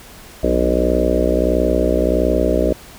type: harmonic tone with a mistuned harmonic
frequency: 61.5 Hz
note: B1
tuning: 7 cents flat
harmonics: 1 / 3 / 4 / 5 / 6 / 7 / 8 / 9 / 10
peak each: -20 / -25 / -24 / -22 / -22 / -23 / -23 / -22 / -21 dBFS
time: 0.43-2.73 s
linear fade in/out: 5 ms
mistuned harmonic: 4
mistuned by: +42 cents
effects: pink hiss -40 dBFS RMS until 2.98 s